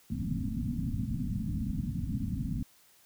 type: low-pass noise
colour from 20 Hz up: white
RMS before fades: -33 dBFS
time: 0.1-2.63 s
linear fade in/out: 5 ms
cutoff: 270 Hz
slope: 96 dB/octave
effects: white hiss -62 dBFS RMS until 3.05 s